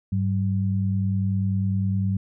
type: tone pair together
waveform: sine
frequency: 100.51 / 190.5 Hz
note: G2 / G3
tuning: +44 / -49 cents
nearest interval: major seventh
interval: 1107 cents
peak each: -22 / -25 dBFS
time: 0.12-2.17 s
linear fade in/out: 5 ms
effects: none